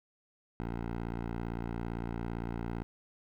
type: tone with low-pass filter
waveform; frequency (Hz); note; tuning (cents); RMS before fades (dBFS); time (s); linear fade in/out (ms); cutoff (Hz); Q
10% pulse; 57.7; A#1; -17; -37; 0.6-2.83; 0; 1700; 0.67
effects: 10-bit